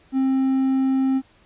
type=tone; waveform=triangle; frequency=265.2 Hz; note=C4; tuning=23 cents sharp; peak=-15 dBFS; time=0.12-1.22 s; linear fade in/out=50 ms; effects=pink hiss -56 dBFS RMS until 1.45 s + resampled to 8000 Hz